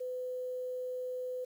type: tone with quantisation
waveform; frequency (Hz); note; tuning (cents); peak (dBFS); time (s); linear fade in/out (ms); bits
sine; 504; B4; +35; -35; 0-1.45; 10; 10
effects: none